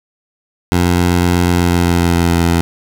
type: tone with pitch glide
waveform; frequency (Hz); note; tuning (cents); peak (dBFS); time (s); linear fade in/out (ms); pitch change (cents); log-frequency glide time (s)
15% pulse; 88.1 to 85; F2 to F2; +16 to -46; -4; 0.72-2.61; 0; -62; 1.49-2.43
effects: none